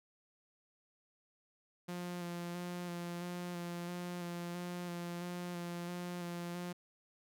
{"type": "tone with vibrato", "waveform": "sawtooth", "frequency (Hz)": 175, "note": "F3", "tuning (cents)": 4, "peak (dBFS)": -36, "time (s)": [1.88, 6.73], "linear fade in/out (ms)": 10, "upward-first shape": "square", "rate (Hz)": 1.5, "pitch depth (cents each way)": 17, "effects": []}